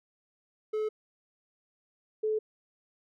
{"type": "tone pair in turn", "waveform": ["triangle", "sine"], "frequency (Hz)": [430.5, 432.4], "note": ["A4", "A4"], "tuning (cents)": [-38, -30], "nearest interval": "unison", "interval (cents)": 8, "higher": "second", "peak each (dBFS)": -26, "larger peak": "neither", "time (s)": [[0.73, 0.89], [2.23, 2.39]], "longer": "neither", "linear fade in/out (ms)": 10, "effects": []}